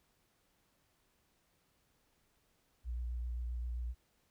sine tone with vibrato, 60 Hz, B1, 49 cents flat, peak -36 dBFS, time 2.84-3.95 s, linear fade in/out 50 ms, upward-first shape sine, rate 7.6 Hz, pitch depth 27 cents each way, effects pink hiss -75 dBFS RMS until 4.3 s

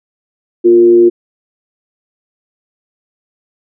sine tone with frequency modulation, 352.1 Hz, F4, 14 cents sharp, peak -3 dBFS, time 0.64-1.1 s, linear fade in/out 20 ms, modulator 111 Hz, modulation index 0.31, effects none

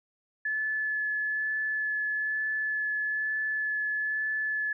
sine tone with vibrato, 1724 Hz, A6, 36 cents flat, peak -27 dBFS, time 0.45-4.73 s, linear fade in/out 5 ms, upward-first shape sine, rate 1.1 Hz, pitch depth 10 cents each way, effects none

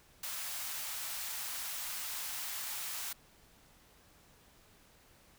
white high-pass noise, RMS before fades -40 dBFS, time 0.23-3.13 s, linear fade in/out 5 ms, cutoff 720 Hz, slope 24 dB/octave, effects pink hiss -63 dBFS RMS until 5.38 s

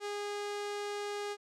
sawtooth tone with low-pass filter, 410.5 Hz, G#4, 20 cents flat, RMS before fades -38 dBFS, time 0-1.37 s, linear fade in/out 50 ms, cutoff 7600 Hz, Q 0.87, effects none

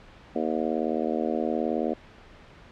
harmonic tone, 79 Hz, D#2, 27 cents sharp, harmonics 3 / 4 / 5 / 6 / 7 / 8 / 9, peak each -30 / -31 / -32 / -33 / -33 / -34 / -35 dBFS, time 0.35-1.94 s, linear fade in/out 10 ms, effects pink hiss -50 dBFS RMS until 2.71 s + low-pass 3000 Hz 12 dB/octave

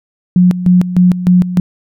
sine tone with tremolo, 180 Hz, F#3, 47 cents flat, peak -4 dBFS, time 0.36-1.6 s, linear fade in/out 2 ms, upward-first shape square, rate 3.3 Hz, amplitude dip 75%, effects none

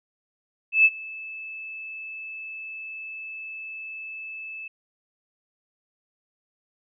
sine tone with ADSR envelope, 2619 Hz, E7, 12 cents flat, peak -11 dBFS, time 0.72-4.68 s, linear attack 130 ms, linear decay 44 ms, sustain -23 dB, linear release 6 ms, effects none

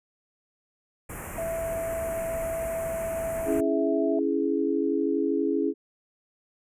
pink band-stop noise, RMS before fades -37 dBFS, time 1.09-3.61 s, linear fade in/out 10 ms, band 2500 to 7100 Hz, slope 48 dB/octave
sine tone with pitch glide, 661 to 657.2 Hz, E5 to E5, +5 to -5 cents, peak -28 dBFS, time 1.38-4.19 s, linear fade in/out 2 ms, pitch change -10 cents, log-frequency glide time 1.55-3.74 s
sine chord, C# minor, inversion none, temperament equal with one note detuned, 277.2 / 329.6 / 418 Hz, C#4 / E4 / G#4, 0 / 0 / +11 cents, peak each -27 dBFS, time 3.45-5.74 s, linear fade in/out 50 ms
effects resampled to 32000 Hz

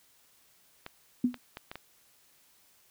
clicks, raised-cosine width 0.3 ms, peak -24 dBFS, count 5, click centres 0.864 / 1.343 / 1.571 / 1.715 / 1.756 s
sine tone with exponential decay, 246.9 Hz, B3, in tune, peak -19 dBFS, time 1.24-1.38 s, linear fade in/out 5 ms, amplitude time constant 29 ms
effects white hiss -64 dBFS RMS until 2.9 s

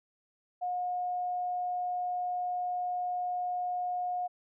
sine tone, 720 Hz, F#5, 47 cents flat, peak -30 dBFS, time 0.61-4.28 s, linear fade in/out 20 ms, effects none

